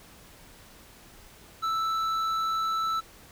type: tone with hard clipping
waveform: triangle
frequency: 1318.5 Hz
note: E6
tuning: in tune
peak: -27 dBFS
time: 1.62-3.01 s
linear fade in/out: 20 ms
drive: 10 dB
effects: pink hiss -52 dBFS RMS until 3.31 s